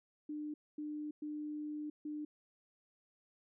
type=tone bursts at uneven times; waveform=sine; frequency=300 Hz; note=D4; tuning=37 cents sharp; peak=-39 dBFS; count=4; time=0.29-0.54 / 0.78-1.11 / 1.22-1.9 / 2.05-2.25 s; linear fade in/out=5 ms; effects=none